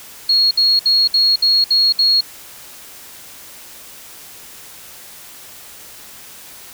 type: tone bursts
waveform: sine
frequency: 4305 Hz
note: C8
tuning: 49 cents sharp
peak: -10 dBFS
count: 7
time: 0.29-2.208 s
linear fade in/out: 5 ms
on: 220 ms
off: 63 ms
effects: white hiss -38 dBFS RMS until 6.73 s